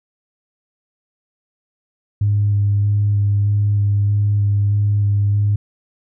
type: tone with vibrato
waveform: sine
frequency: 102.3 Hz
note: G#2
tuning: 26 cents flat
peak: -12 dBFS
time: 2.21-5.56 s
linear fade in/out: 5 ms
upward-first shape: square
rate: 1.6 Hz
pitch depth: 11 cents each way
effects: tanh soft clip ceiling -8 dBFS